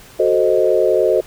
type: chord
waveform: sine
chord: F# diminished seventh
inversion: none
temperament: equal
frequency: 370 / 440 / 523.3 / 622.3 Hz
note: F#4 / A4 / C5 / Eb5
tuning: 0 / 0 / 0 / 0 cents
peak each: -17 dBFS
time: 0.19-1.21 s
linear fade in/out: 10 ms
effects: pink hiss -42 dBFS RMS until 1.26 s